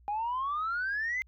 sine exponential sweep, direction up, 807 to 2093 Hz, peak -28 dBFS, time 0.08-1.22 s, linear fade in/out 0 ms, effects tanh soft clip ceiling -26 dBFS + added 60 Hz sine -56 dBFS peak until 1.27 s

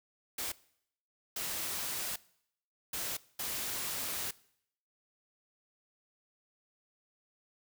white noise bursts at uneven times, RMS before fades -37 dBFS, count 4, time 0.38-0.52 / 1.36-2.16 / 2.93-3.17 / 3.39-4.31 s, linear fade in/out 5 ms, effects noise-tail reverb RT60 0.7 s tail -21 dB re dry

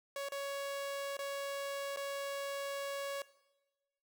sawtooth tone with dropouts, 558 Hz, C#5, 11 cents sharp, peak -34 dBFS, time 0.16-3.22 s, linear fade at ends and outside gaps 2 ms, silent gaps 0.287-0.32 / 1.169-1.19 / 1.962-1.971 s, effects noise-tail reverb RT60 1.0 s tail -18 dB re dry

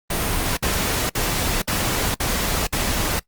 pink noise bursts, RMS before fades -22 dBFS, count 6, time 0.1-3.195 s, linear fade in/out 5 ms, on 470 ms, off 55 ms, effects noise-tail reverb RT60 0.1 s tail -20 dB re dry + Opus 32 kbps

